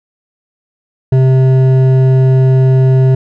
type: tone with hard clipping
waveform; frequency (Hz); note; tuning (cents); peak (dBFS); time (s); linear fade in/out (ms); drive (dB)
sine; 130.9; C3; +1; -7; 1.12-3.15; 5; 9
effects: none